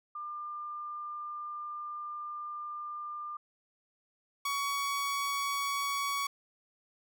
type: tone pair in turn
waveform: sine / sawtooth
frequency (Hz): 1198 / 1124.1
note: D6 / C#6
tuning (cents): +34 / +24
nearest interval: minor second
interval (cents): 110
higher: first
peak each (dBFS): -37 / -27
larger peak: second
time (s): 0.15-3.37 / 4.45-6.27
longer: first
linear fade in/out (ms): 5
effects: none